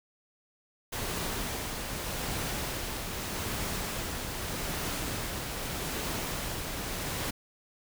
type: noise with tremolo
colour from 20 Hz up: pink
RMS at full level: -33 dBFS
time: 0.92-7.31 s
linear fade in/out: 10 ms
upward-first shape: triangle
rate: 0.82 Hz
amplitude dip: 35%
effects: none